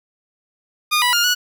15% pulse tone with pitch steps, 1220 / 981 / 1412 / 1467 Hz, D#6 / B5 / F6 / F#6, -34 / -12 / +19 / -15 cents, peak -8 dBFS, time 0.91-1.35 s, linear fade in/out 20 ms, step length 110 ms, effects none

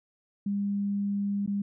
sine tone with dropouts, 201.3 Hz, G3, 46 cents sharp, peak -26 dBFS, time 0.46-1.62 s, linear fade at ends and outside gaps 5 ms, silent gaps 1.463-1.475 s, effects none

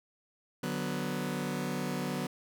sawtooth chord, B minor, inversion first, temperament just, 148.16 / 185.21 / 246.9 Hz, D3 / F#3 / B3, +16 / +2 / 0 cents, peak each -34 / -32 / -32 dBFS, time 0.63-2.27 s, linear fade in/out 5 ms, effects none

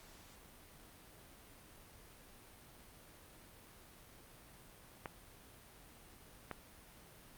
clicks, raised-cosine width 0.5 ms, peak -26 dBFS, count 2, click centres 5.058 / 6.513 s, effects pink hiss -59 dBFS RMS until 7.37 s + Opus 48 kbps

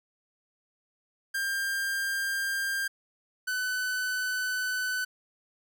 45% pulse tone pair in turn, 1595 / 1504.2 Hz, G6 / F#6, +30 / +28 cents, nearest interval minor second, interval 102 cents, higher first, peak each -28 dBFS, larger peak neither, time 1.34-2.88 / 3.47-5.05 s, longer second, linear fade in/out 10 ms, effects none

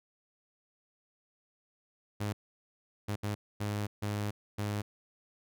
sawtooth tone bursts at uneven times, 103.7 Hz, G#2, 2 cents flat, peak -28 dBFS, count 6, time 2.2-2.33 / 3.08-3.16 / 3.23-3.35 / 3.6-3.87 / 4.02-4.31 / 4.58-4.82 s, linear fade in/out 10 ms, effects none

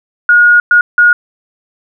sine tone bursts at uneven times, 1440 Hz, F#6, 47 cents flat, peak -3 dBFS, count 3, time 0.29-0.6 / 0.71-0.81 / 0.98-1.13 s, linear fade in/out 2 ms, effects none

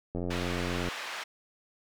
click train, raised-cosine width 2 ms, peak -21 dBFS, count 66, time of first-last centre 0.15-0.886 s, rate 88.3 Hz
white band-pass noise, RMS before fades -38 dBFS, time 0.3-1.24 s, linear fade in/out 10 ms, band 640 to 2700 Hz, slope 12 dB/octave
effects none

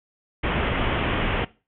pink low-pass noise, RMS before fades -24 dBFS, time 0.43-1.45 s, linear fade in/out 10 ms, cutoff 3300 Hz, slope 96 dB/octave, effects noise-tail reverb RT60 0.3 s tail -19 dB re dry

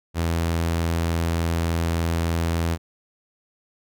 sawtooth tone, 83.4 Hz, E2, 21 cents sharp, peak -17 dBFS, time 0.14-2.78 s, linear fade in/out 50 ms, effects none

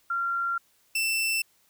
sine / sawtooth tone pair in turn, 1379 / 2670 Hz, F6 / E7, -22 / +22 cents, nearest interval major seventh, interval 1144 cents, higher second, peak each -25 / -21 dBFS, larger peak second, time 0.1-0.58 / 0.95-1.42 s, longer first, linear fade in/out 5 ms, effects white hiss -65 dBFS RMS until 1.69 s

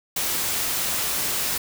white noise, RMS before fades -25 dBFS, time 0.16-1.58 s, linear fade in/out 5 ms, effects none

